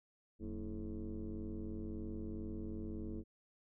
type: tone with frequency modulation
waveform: sine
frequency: 123.47 Hz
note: B2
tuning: in tune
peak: -39 dBFS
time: 0.39-3.24 s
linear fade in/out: 50 ms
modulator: 102 Hz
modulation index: 2.6
effects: tanh soft clip ceiling -35 dBFS